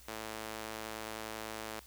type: tone with high-pass filter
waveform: sawtooth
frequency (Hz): 109.6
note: A2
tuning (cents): -6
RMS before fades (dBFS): -43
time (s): 0.08-1.8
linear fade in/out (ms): 5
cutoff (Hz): 440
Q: 0.6
effects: added 60 Hz sine -58 dBFS peak until 1.86 s + white hiss -58 dBFS RMS until 1.86 s